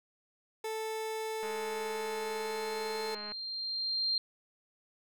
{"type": "tone", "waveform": "30% pulse", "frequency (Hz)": 440, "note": "A4", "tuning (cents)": 0, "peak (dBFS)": -32, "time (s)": [0.64, 3.15], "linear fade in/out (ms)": 5}
{"type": "tone with exponential growth", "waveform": "sine", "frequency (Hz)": 4182, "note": "C8", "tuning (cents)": -2, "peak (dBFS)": -27, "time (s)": [1.19, 4.18], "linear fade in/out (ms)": 2, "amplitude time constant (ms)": 650}
{"type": "click train", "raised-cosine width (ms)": 0.5, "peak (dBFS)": -31, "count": 396, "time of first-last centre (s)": [1.43, 3.32], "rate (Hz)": 209}
{"effects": []}